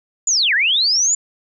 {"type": "linear two-way sweep", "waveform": "sine", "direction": "down then up", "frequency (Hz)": [7150, 1551, 7150], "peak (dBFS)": -13, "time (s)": [0.27, 1.15], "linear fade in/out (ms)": 5, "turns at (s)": 0.54, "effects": []}